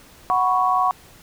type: chord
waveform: sine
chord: F# suspended fourth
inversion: none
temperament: just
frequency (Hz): 740 / 986.7 / 1110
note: F#5 / B5 / C#6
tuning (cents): 0 / -2 / +2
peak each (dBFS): -20 / -23 / -19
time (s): 0.3-0.91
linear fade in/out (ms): 0
effects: pink hiss -48 dBFS RMS until 1.22 s